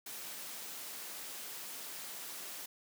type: noise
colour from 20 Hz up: white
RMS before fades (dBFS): -45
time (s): 0.06-2.66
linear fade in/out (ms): 5
effects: high-pass 200 Hz 12 dB/octave